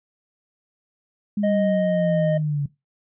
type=linear sweep; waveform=sine; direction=down; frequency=207.7 to 141.1 Hz; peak=-20 dBFS; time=1.37-2.66 s; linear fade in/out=5 ms
type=tone with pitch glide; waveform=triangle; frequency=622.3 to 616.9 Hz; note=D#5 to D#5; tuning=0 to -15 cents; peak=-18 dBFS; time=1.43-2.38 s; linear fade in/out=10 ms; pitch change=-15 cents; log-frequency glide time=1.89-2.13 s
effects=noise-tail reverb RT60 0.2 s tail -19 dB re dry + resampled to 8000 Hz